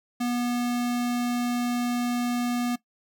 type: tone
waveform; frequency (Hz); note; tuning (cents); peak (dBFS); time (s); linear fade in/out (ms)
square; 242.7; B3; -30; -25; 0.2-2.76; 10
effects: noise-tail reverb RT60 0.1 s tail -18 dB re dry